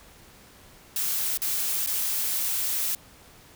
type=noise with dropouts; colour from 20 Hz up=blue; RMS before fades=-27 dBFS; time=0.96-2.95 s; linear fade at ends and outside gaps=2 ms; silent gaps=1.374-1.418 / 1.863-1.872 s; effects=pink hiss -52 dBFS RMS until 3.55 s